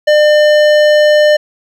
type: tone with hard clipping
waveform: sine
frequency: 600 Hz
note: D5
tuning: 37 cents sharp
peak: -7 dBFS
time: 0.07-1.37 s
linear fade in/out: 10 ms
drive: 14 dB
effects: none